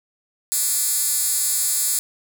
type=tone with high-pass filter; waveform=10% pulse; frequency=294.4 Hz; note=D4; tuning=4 cents sharp; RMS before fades=-21 dBFS; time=0.52-1.99 s; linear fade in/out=0 ms; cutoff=8800 Hz; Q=1.4; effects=none